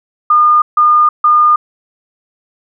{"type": "tone bursts", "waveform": "sine", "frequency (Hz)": 1215, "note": "D#6", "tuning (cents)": -42, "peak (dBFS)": -5, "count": 3, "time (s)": [0.3, 1.56], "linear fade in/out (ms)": 5, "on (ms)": 320, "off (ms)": 150, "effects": []}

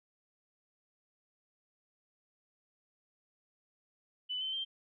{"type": "tone with pitch steps", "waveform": "sine", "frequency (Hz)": [2995, 3074, 3155], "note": ["F#7", "G7", "G7"], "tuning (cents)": [20, -35, 10], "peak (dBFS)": -34, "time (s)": [4.29, 4.65], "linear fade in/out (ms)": 20, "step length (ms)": 120, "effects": []}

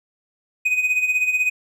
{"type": "tone with tremolo", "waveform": "triangle", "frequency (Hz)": 2500, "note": "D#7", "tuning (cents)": 8, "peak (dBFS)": -13, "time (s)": [0.65, 1.5], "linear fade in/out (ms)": 10, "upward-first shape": "sine", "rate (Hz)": 16, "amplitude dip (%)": 65, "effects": []}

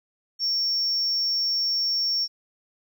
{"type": "tone", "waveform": "sine", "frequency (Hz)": 5480, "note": "F8", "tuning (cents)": -34, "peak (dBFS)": -20, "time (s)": [0.39, 2.28], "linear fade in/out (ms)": 50, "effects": ["tanh soft clip ceiling -19 dBFS", "10-bit"]}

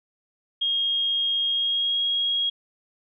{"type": "tone with pitch glide", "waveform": "sine", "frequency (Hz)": [3252, 3286], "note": ["G#7", "G#7"], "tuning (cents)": [-37, -19], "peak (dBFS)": -21, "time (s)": [0.61, 2.5], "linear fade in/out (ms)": 10, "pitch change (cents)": 18, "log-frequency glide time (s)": [1.47, 2.02], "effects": []}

